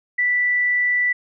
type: tone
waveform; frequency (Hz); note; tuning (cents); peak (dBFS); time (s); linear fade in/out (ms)
sine; 1971; B6; -4; -16; 0.18-1.13; 10
effects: none